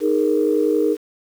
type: chord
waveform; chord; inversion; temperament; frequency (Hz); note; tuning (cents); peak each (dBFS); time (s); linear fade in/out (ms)
sine; D# suspended fourth; none; equal; 311.1 / 415.3 / 466.2; D#4 / G#4 / A#4; 0 / 0 / 0; -19; 0-0.97; 50
effects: tanh soft clip ceiling -5 dBFS + 7-bit